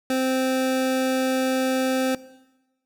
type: tone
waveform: 25% pulse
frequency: 260.6 Hz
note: C4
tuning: 7 cents flat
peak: -17 dBFS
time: 0.1-2.15 s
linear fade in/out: 2 ms
effects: noise-tail reverb RT60 1.0 s tail -18 dB re dry